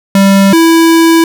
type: tone pair in turn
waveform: square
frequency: 196 / 329.5 Hz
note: G3 / E4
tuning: 0 / -1 cents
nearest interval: major sixth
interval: 899 cents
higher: second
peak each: -4 dBFS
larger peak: neither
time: 0.15-0.53 / 0.53-1.24 s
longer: second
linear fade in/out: 2 ms
effects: none